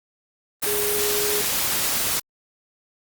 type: tone in noise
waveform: sine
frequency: 415.3 Hz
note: G#4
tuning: in tune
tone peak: -25 dBFS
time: 0.66-1.42 s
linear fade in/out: 10 ms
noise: white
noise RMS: -23 dBFS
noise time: 0.62-2.2 s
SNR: -5 dB
effects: Opus 32 kbps